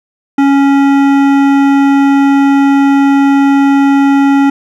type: tone with hard clipping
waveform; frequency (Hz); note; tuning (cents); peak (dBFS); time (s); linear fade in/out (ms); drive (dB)
sine; 277.6; C#4; +3; -7; 0.38-4.5; 5; 14
effects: none